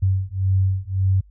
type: beating tone pair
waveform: sine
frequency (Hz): 94.4 / 96.2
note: F#2 / G2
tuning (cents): +35 / -32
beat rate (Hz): 1.8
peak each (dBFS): -20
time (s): 0.02-1.21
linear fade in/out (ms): 10
effects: added 50 Hz sine -46 dBFS peak until 1.3 s